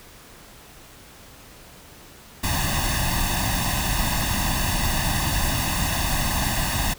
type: noise with comb filter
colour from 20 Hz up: pink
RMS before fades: -23 dBFS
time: 2.43-6.94 s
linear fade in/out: 10 ms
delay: 1.1 ms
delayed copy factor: +0.95
effects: pink hiss -46 dBFS RMS until 6.98 s